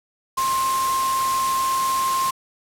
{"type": "tone in noise", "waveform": "sine", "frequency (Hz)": 1059, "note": "C6", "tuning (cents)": 21, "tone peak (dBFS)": -19, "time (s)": [0.37, 2.31], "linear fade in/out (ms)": 10, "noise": "white", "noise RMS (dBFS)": -28, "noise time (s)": [0.37, 2.31], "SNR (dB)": 6, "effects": ["low-pass 12000 Hz 12 dB/octave"]}